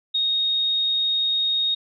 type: tone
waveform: sine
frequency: 3729 Hz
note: A#7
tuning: in tune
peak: -19 dBFS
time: 0.14-1.75 s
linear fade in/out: 10 ms
effects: none